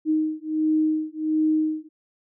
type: beating tone pair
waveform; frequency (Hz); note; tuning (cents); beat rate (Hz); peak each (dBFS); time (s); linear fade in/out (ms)
sine; 310.8 / 312.2; D#4 / D#4; -2 / +6; 1.4; -23; 0.05-1.89; 50
effects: none